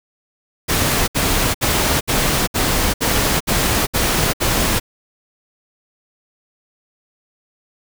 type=noise bursts; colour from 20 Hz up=pink; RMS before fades=-17 dBFS; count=9; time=0.68-4.8 s; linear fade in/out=20 ms; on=400 ms; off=65 ms; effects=none